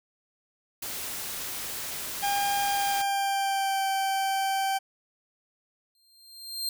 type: noise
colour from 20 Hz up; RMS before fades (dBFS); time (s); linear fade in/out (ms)
white; -35; 0.82-3.02; 5
type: tone with pitch glide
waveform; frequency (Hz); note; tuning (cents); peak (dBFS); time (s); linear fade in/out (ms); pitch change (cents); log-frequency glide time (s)
40% pulse; 804 to 776.6; G5 to G5; +44 to -16; -24; 2.22-4.79; 20; -60; 2.66-3.86
type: tone with exponential growth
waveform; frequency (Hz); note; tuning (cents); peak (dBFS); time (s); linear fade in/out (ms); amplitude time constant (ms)
sawtooth; 4181; C8; -2; -24; 5.95-6.69; 1; 160
effects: none